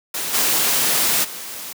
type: noise with level steps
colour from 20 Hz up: white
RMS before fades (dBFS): -25 / -18 / -32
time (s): 0.14-1.73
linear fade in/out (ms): 5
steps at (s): 0.33 / 1.23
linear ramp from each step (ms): 20
effects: high-pass 150 Hz 12 dB/octave